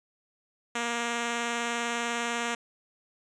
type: tone with vibrato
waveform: 5% pulse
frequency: 235.8 Hz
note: A#3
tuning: 20 cents sharp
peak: -17 dBFS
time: 0.75-2.55 s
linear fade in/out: 5 ms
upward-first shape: sine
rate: 20 Hz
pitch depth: 19 cents each way
effects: resampled to 22050 Hz